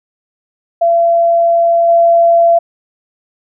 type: tone with level steps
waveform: sine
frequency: 678 Hz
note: E5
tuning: 49 cents sharp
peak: -7 / -5 dBFS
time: 0.81-2.59 s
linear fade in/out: 10 ms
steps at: 1.88 s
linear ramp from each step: 10 ms
effects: none